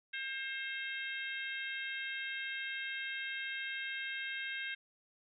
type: harmonic tone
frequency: 533 Hz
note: C5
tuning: 32 cents sharp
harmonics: 3 / 4 / 5 / 6 / 7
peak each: -41 / -43 / -45 / -47 / -48 dBFS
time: 0.13-4.75 s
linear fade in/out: 10 ms
effects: none